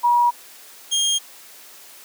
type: tone pair in turn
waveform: sine / 25% pulse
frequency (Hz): 960 / 3229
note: B5 / G#7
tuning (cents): -49 / -49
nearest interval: octave + major sixth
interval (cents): 2100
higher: second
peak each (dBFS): -13 / -14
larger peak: first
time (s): 0.03-0.31 / 0.91-1.19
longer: neither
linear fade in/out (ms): 20
effects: white hiss -44 dBFS RMS until 2.04 s + high-pass 300 Hz 12 dB/octave